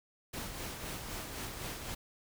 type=noise with tremolo; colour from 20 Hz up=pink; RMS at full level=-40 dBFS; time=0.33-1.95 s; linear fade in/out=10 ms; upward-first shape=sine; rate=3.9 Hz; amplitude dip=40%; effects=none